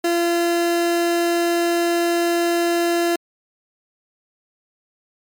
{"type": "tone", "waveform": "30% pulse", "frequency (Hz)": 342.2, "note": "F4", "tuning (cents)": -35, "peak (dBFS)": -14, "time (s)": [0.04, 3.16], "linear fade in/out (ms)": 5, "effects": ["MP3 96 kbps"]}